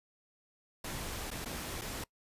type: noise with dropouts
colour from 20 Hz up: pink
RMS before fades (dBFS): -40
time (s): 0.84-2.04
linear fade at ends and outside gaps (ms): 5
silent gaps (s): 1.305-1.313 / 1.448-1.457 / 1.813-1.817
effects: noise-tail reverb RT60 0.1 s tail -23 dB re dry + resampled to 32000 Hz